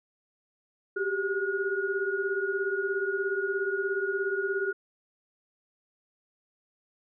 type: tone cluster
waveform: sine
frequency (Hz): 383.3 / 400.2 / 1443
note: G4 / G4 / F#6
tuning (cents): -39 / +36 / -44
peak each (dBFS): -31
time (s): 0.96-4.73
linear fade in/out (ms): 10
effects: none